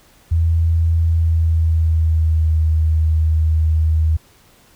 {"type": "tone with pitch glide", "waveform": "sine", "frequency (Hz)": [82.41, 79.14], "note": ["E2", "D#2"], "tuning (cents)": [0, 30], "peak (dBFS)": -12, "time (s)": [0.31, 4.17], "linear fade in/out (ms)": 10, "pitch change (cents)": -70, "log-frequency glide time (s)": [1.06, 2.6], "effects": ["pink hiss -51 dBFS RMS until 4.75 s"]}